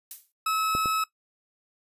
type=noise with exponential decay; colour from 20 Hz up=violet; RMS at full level=-33 dBFS; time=0.11-0.32 s; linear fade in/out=1 ms; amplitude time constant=44 ms
type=tone; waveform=40% pulse; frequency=1293 Hz; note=E6; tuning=34 cents flat; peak=-23 dBFS; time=0.46-1.04 s; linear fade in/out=5 ms
type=clicks; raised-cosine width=2 ms; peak=-18 / -21 dBFS; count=2; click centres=0.751 / 0.858 s
effects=noise-tail reverb RT60 0.1 s tail -17 dB re dry + resampled to 32000 Hz